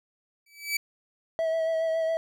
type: tone with exponential growth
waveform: sawtooth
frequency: 2300 Hz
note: D7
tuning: 37 cents flat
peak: -19 dBFS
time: 0.46-0.77 s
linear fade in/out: 5 ms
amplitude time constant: 66 ms
type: tone with vibrato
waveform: triangle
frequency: 649 Hz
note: E5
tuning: 27 cents flat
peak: -22 dBFS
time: 1.39-2.17 s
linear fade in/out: 0 ms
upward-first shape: sine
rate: 7.2 Hz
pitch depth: 20 cents each way
effects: none